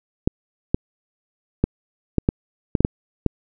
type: clicks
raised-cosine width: 3 ms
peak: -3 dBFS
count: 9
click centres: 0.275 / 0.745 / 1.64 / 2.183 / 2.289 / 2.752 / 2.806 / 2.849 / 3.263 s
effects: none